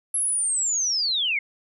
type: linear sweep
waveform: sine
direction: down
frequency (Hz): 11175 to 2093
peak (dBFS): -21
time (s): 0.14-1.39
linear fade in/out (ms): 5
effects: none